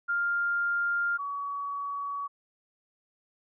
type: tone pair in turn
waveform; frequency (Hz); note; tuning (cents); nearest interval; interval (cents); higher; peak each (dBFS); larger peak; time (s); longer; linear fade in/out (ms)
sine; 1400 / 1130.9; F6 / C#6; +4 / +34; major third; 370; first; -25 / -31; first; 0.08-1.18 / 1.18-2.28; neither; 20
effects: none